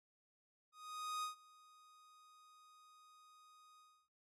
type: tone with ADSR envelope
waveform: 45% pulse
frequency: 1244.5 Hz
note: D#6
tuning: in tune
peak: -39 dBFS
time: 0.72-4.09 s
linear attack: 510 ms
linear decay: 120 ms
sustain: -24 dB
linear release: 300 ms
effects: low-pass 11000 Hz 12 dB/octave